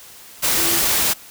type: tone in noise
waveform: sine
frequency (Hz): 336.6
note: E4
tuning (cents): +36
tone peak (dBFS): -27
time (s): 0.57-0.8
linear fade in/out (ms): 20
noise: white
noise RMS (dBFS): -18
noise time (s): 0.42-1.14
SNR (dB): -12
effects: white hiss -42 dBFS RMS until 1.3 s